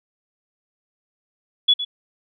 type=tone with echo; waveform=sine; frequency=3400 Hz; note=G#7; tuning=40 cents sharp; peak=-11 dBFS; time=1.68-1.74 s; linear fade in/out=10 ms; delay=110 ms; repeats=1; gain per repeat=-12 dB; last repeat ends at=1.85 s; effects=none